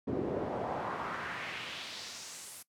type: noise with band-pass filter sweep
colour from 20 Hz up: brown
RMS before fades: -38 dBFS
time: 0.07-2.63 s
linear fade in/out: 10 ms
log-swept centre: 310 to 11000 Hz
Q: 1.8
effects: noise-tail reverb RT60 0.1 s tail -19 dB re dry + high-pass 100 Hz 12 dB/octave